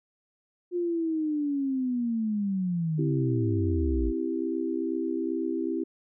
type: linear sweep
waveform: sine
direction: down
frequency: 357.1 to 50 Hz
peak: -25 dBFS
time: 0.71-4.13 s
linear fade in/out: 50 ms
type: chord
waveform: sine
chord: C major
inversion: none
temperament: equal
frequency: 261.6 / 329.6 / 392 Hz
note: C4 / E4 / G4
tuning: 0 / 0 / 0 cents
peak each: -32 / -29 / -33 dBFS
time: 2.98-5.84 s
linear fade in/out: 10 ms
effects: none